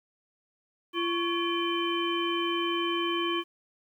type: harmonic tone with a mistuned harmonic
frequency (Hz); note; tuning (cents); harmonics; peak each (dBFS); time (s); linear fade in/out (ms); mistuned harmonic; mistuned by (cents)
341.4; F4; -39; 1 / 3 / 5 / 7 / 9; -29 / -32 / -40 / -37 / -33; 0.93-3.44; 50; 3; +140
effects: 10-bit